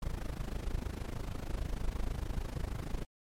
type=noise with amplitude modulation; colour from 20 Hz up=brown; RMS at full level=-33 dBFS; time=0.02-3.05 s; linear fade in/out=5 ms; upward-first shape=sine; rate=26.4 Hz; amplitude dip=85%; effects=MP3 64 kbps